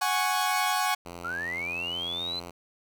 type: chord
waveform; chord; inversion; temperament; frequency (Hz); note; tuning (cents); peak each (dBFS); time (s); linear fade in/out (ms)
sawtooth; F# suspended second; none; equal; 740 / 830.6 / 1108.7; F#5 / G#5 / C#6; 0 / 0 / 0; -25; 0.01-0.95; 10
type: tone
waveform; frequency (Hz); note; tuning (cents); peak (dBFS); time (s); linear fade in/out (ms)
5% pulse; 86.5; F2; -16; -28; 1.05-2.51; 10
type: linear sweep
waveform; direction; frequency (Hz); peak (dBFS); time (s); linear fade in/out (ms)
sine; up; 1318.5 to 4112; -30; 1.24-2.4; 10
effects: none